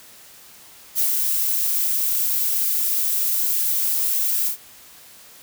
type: noise with ADSR envelope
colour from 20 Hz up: violet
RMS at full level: -19 dBFS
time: 0.95-4.57 s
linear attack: 38 ms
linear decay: 110 ms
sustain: -2 dB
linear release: 100 ms
effects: white hiss -46 dBFS RMS until 5.42 s